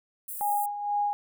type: high-pass noise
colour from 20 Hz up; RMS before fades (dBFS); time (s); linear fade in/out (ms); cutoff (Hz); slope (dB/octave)
white; -37; 0.28-0.66; 5; 8600; 48
type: tone with tremolo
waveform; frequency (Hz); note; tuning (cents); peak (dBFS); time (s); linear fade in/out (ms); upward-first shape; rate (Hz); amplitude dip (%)
sine; 822; G#5; -18; -23; 0.41-1.13; 0; sine; 2.1; 65
effects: none